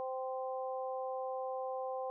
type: harmonic tone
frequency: 260 Hz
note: C4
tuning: 11 cents flat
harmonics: 2 / 3 / 4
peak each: -38 / -41 / -46 dBFS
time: 0-2.1 s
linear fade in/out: 0 ms
effects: none